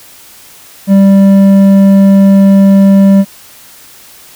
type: tone with hard clipping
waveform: sine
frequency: 196 Hz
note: G3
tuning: in tune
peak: -3 dBFS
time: 0.87-3.25 s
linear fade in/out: 50 ms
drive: 6 dB
effects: white hiss -36 dBFS RMS until 4.35 s